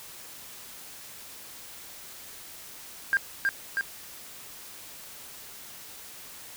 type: tone with echo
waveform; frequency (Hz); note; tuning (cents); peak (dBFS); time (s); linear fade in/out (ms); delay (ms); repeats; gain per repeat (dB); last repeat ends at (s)
triangle; 1600; G6; +35; -16; 3.13-3.17; 0; 320; 2; -3; 3.81
effects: tanh soft clip ceiling -17 dBFS + white hiss -45 dBFS RMS until 6.56 s